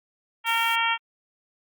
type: harmonic tone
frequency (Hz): 458.7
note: A#4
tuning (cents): -28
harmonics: 2 / 3 / 4 / 5 / 6 / 7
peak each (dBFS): -26 / -28 / -30 / -28 / -29 / -29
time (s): 0.44-0.98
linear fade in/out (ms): 50
type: noise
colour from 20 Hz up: blue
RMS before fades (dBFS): -38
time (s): 0.46-0.76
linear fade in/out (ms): 10
effects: Opus 48 kbps